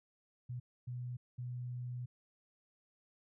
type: tone bursts at uneven times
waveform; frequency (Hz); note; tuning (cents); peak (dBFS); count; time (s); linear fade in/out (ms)
sine; 123.47; B2; 0; -39; 3; 0.49-0.6 / 0.87-1.17 / 1.38-2.06; 10
effects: none